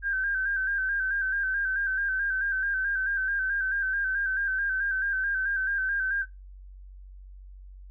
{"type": "tone with vibrato", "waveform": "sine", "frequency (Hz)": 1570, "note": "G6", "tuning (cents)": 2, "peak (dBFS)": -25, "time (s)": [0.02, 6.26], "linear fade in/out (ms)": 50, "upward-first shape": "square", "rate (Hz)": 4.6, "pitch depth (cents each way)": 42, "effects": ["noise-tail reverb RT60 0.2 s tail -19 dB re dry", "added 47 Hz sine -43 dBFS peak until 7.9 s"]}